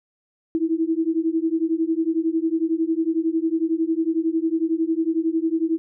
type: beating tone pair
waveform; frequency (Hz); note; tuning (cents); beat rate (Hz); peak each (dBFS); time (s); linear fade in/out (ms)
sine; 320 / 331; D#4 / E4; +49 / +7; 11; -22; 0.55-5.78; 0
effects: none